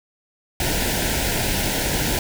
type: band-stop noise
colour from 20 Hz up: pink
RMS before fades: -22 dBFS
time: 0.6-2.19 s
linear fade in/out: 2 ms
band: 980 to 1400 Hz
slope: 96 dB/octave
effects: none